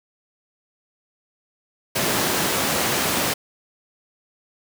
pink high-pass noise, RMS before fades -22 dBFS, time 1.95-3.34 s, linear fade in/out 10 ms, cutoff 170 Hz, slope 12 dB/octave, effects none

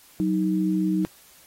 sine tone pair together, 186.6 / 313.8 Hz, F#3 / D#4, +15 / +15 cents, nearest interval major sixth, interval 900 cents, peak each -23 dBFS, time 0.2-1.05 s, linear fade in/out 0 ms, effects white hiss -53 dBFS RMS until 1.46 s + AAC 48 kbps

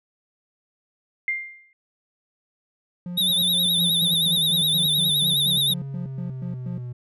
sine tone with exponential decay, 2100 Hz, C7, 6 cents sharp, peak -19 dBFS, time 1.28-1.73 s, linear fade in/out 1 ms, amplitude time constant 96 ms
triangle tone bursts, 176.7 Hz, F3, 21 cents sharp, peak -27 dBFS, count 16, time 3.06-6.78 s, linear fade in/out 2 ms, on 120 ms, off 120 ms
square tone with vibrato, 3670 Hz, A#7, 28 cents flat, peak -19 dBFS, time 3.17-5.74 s, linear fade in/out 10 ms, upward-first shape sine, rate 9.6 Hz, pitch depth 88 cents each way
triangle exponential sweep, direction down, 183.8 to 122.2 Hz, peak -28 dBFS, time 3.2-6.93 s, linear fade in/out 10 ms
effects none

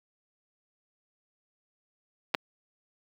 clicks, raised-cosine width 0.3 ms, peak -23 / -6 dBFS, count 2, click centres 2.342 / 2.348 s, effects high-pass 200 Hz 12 dB/octave + 7-bit

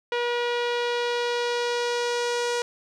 sawtooth tone with low-pass filter sweep, 480.6 Hz, B4, 47 cents flat, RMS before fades -26 dBFS, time 0.12-2.62 s, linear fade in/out 2 ms, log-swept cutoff 3100 to 6800 Hz, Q 1.4, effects 10-bit

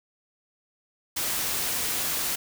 white noise, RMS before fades -28 dBFS, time 1.16-2.36 s, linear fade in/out 10 ms, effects none

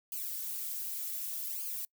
violet noise with flanger, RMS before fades -38 dBFS, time 0.12-1.85 s, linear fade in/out 2 ms, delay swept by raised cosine 0.53 to 6.13 ms, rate 0.66 Hz, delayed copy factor -0.95, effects noise-tail reverb RT60 0.1 s tail -26 dB re dry

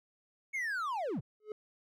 triangle linear sweep, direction down, 2230 to 87.9 Hz, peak -31 dBFS, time 0.53-1.21 s, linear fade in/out 20 ms
triangle tone with exponential growth, 426.1 Hz, G#4, 44 cents sharp, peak -32 dBFS, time 1.4-1.52 s, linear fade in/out 2 ms, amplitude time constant 25 ms
effects none

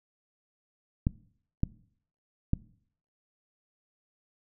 clicks, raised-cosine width 5 ms, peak -12 dBFS, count 3, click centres 1.069 / 1.634 / 2.534 s, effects noise-tail reverb RT60 0.6 s tail -21 dB re dry

